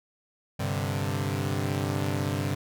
sawtooth chord, G suspended fourth, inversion none, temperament equal, 98 / 130.81 / 146.83 Hz, G2 / C3 / D3, 0 / 0 / 0 cents, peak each -26 / -28 / -28 dBFS, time 0.59-2.55 s, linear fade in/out 10 ms, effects none

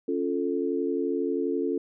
sine chord, Db augmented, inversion none, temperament equal, 277.2 / 349.2 / 440 Hz, Db4 / F4 / A4, 0 / 0 / 0 cents, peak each -29 dBFS, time 0.08-1.78 s, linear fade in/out 5 ms, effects none

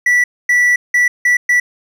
triangle tone bursts at uneven times, 1958 Hz, B6, 15 cents flat, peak -7 dBFS, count 5, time 0.06-0.24 / 0.49-0.76 / 0.94-1.08 / 1.25-1.37 / 1.49-1.6 s, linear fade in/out 5 ms, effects none

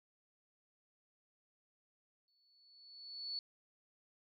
sine tone with exponential growth, 4435 Hz, C#8, in tune, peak -37 dBFS, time 2.28-3.39 s, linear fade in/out 1 ms, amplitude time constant 240 ms, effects none

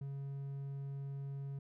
triangle tone, 138.59 Hz, C#3, in tune, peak -38 dBFS, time 0.01-1.59 s, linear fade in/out 5 ms, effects none

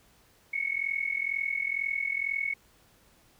sine tone with amplitude modulation, 2208 Hz, C#7, 7 cents flat, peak -24 dBFS, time 0.53-2.54 s, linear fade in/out 10 ms, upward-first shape sine, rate 42.1 Hz, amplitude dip 85%, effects pink hiss -62 dBFS RMS until 3.39 s

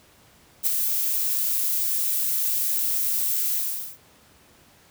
violet noise with ADSR envelope, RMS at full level -19 dBFS, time 0.63-3.98 s, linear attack 37 ms, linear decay 9 ms, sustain -5 dB, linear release 450 ms, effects pink hiss -55 dBFS RMS until 4.9 s + high-pass 60 Hz 12 dB/octave

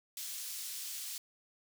pink high-pass noise, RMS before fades -42 dBFS, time 0.17-1.18 s, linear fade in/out 2 ms, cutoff 4600 Hz, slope 12 dB/octave, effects none

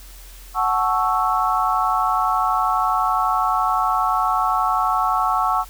sine chord, F# minor seventh, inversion none, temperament equal with one note detuned, 740 / 871.9 / 1108.7 / 1318.5 Hz, F#5 / A5 / C#6 / E6, 0 / -16 / 0 / 0 cents, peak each -22 / -24 / -21 / -22 dBFS, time 0.54-5.65 s, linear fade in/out 50 ms, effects added 43 Hz sine -39 dBFS peak until 5.69 s + white hiss -45 dBFS RMS until 5.69 s

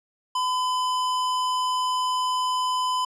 square tone, 1010 Hz, B5, 39 cents sharp, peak -23 dBFS, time 0.35-3.05 s, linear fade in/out 5 ms, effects low-pass 8000 Hz 12 dB/octave

